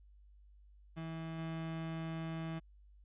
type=tone with level steps; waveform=35% pulse; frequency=162.5 Hz; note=E3; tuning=24 cents flat; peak=-39 / -37 dBFS; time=0.96-2.6 s; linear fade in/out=20 ms; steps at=1.38 s; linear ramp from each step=10 ms; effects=added 50 Hz sine -58 dBFS peak until 3.04 s + resampled to 8000 Hz